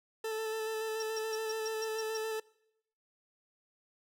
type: tone with vibrato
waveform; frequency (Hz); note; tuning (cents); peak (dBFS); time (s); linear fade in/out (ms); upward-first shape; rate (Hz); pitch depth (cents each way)
40% pulse; 440; A4; 0; -33; 0.24-2.4; 5; square; 7; 14
type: tone bursts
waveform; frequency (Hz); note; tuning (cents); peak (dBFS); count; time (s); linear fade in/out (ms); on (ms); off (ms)
sine; 5590; F8; +1; -37; 8; 1-2.172; 2; 24; 140
effects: noise-tail reverb RT60 0.8 s tail -23 dB re dry